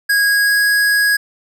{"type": "tone with pitch glide", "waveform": "square", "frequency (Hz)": [1645, 1657.4], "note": ["G#6", "G#6"], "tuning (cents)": [-17, -4], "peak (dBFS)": -12, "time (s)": [0.09, 1.17], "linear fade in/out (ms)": 10, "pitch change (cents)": 13, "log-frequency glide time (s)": [0.23, 0.7], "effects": []}